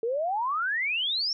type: exponential sweep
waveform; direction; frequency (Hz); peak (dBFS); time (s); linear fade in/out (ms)
sine; up; 440 to 5570; -25; 0.03-1.33; 2
effects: none